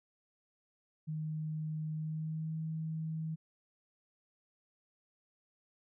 sine tone with pitch glide, 155.56 to 159.2 Hz, D#3 to D#3, 0 to +40 cents, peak -35 dBFS, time 1.07-3.36 s, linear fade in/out 20 ms, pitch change +40 cents, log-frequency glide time 1.93-2.57 s, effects none

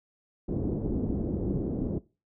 white low-pass noise, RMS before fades -30 dBFS, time 0.48-1.99 s, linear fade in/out 10 ms, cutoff 370 Hz, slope 24 dB/octave, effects noise-tail reverb RT60 0.3 s tail -20 dB re dry

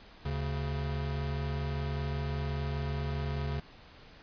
square tone pair together, 74.41 / 139.5 Hz, D2 / C#3, +23 / +11 cents, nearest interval major seventh, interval 1088 cents, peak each -35 / -35 dBFS, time 0.25-3.6 s, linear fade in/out 5 ms, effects pink hiss -54 dBFS RMS until 4.22 s + resampled to 11025 Hz

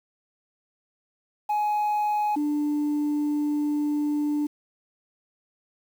sine tone pair in turn, 839 / 295.6 Hz, G#5 / D4, +17 / +11 cents, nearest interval octave + tritone, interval 1806 cents, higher first, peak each -19 / -20 dBFS, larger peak first, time 1.49-2.36 / 2.36-4.47 s, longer second, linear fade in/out 10 ms, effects tanh soft clip ceiling -21 dBFS + 8-bit

